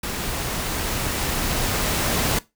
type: noise with level ramp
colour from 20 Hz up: pink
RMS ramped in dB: -28 to -21 dBFS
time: 0.03-2.39 s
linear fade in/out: 5 ms
effects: noise-tail reverb RT60 0.2 s tail -18 dB re dry